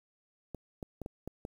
clicks, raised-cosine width 2 ms, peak -26 dBFS, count 6, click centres 0.547 / 0.828 / 1.017 / 1.061 / 1.276 / 1.451 s, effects 9-bit

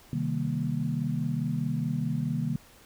sine chord, C minor seventh, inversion none, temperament equal, 130.81 / 155.56 / 196 / 233.1 Hz, C3 / Eb3 / G3 / Bb3, 0 / 0 / 0 / 0 cents, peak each -32 / -30 / -36 / -32 dBFS, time 0.13-2.56 s, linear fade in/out 2 ms, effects pink hiss -55 dBFS RMS until 2.85 s

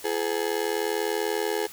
35% pulse tone with amplitude modulation, 422.1 Hz, G#4, 28 cents sharp, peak -19 dBFS, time 0.04-1.67 s, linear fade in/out 10 ms, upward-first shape sine, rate 80.1 Hz, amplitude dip 100%, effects white hiss -44 dBFS RMS until 1.72 s

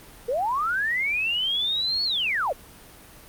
sine linear two-way sweep, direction up then down, 451.9 to 4435 to 451.9 Hz, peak -22 dBFS, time 0.28-2.53 s, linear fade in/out 10 ms, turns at 2.04 s, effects pink hiss -47 dBFS RMS until 3.28 s + Opus 32 kbps

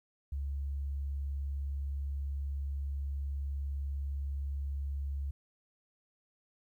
sine tone, 69.8 Hz, C#2, 13 cents sharp, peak -33 dBFS, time 0.32-5.31 s, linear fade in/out 5 ms, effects 12-bit

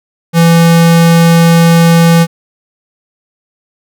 square tone, 167.4 Hz, E3, 27 cents sharp, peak -4 dBFS, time 0.33-2.27 s, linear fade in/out 50 ms, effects none

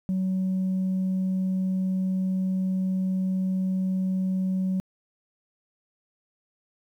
sine tone, 187.6 Hz, F#3, 24 cents sharp, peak -21 dBFS, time 0.09-4.8 s, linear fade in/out 0 ms, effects tanh soft clip ceiling -21 dBFS + 10-bit

